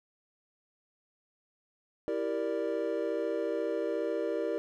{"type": "chord", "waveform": "triangle", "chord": "E half-diminished seventh", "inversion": "none", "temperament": "equal", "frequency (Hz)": [329.6, 392, 466.2, 587.3], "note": ["E4", "G4", "Bb4", "D5"], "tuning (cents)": [0, 0, 0, 0], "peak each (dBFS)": [-34, -34, -32, -33], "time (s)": [2.08, 4.58], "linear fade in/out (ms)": 0, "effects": []}